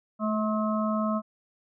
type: harmonic tone with a mistuned harmonic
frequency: 214.4 Hz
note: A3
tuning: 45 cents flat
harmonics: 1 / 3 / 5 / 6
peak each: -26 / -31 / -33 / -34 dBFS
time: 0.19-1.22 s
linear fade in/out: 50 ms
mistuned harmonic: 1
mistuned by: +19 cents
effects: none